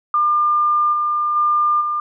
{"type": "tone with level steps", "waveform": "sine", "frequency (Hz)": 1200, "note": "D6", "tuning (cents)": 37, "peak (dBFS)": [-13, -16, -13, -18], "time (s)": [0.14, 2], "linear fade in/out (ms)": 2, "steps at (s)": [0.92, 1.35, 1.8], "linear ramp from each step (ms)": 20, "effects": []}